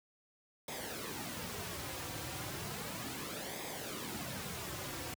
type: noise with flanger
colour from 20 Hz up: pink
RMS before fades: -42 dBFS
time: 0.68-5.14 s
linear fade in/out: 2 ms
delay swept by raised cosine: 0.69 to 4.79 ms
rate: 0.34 Hz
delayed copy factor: -0.6
effects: high-pass 80 Hz 12 dB/octave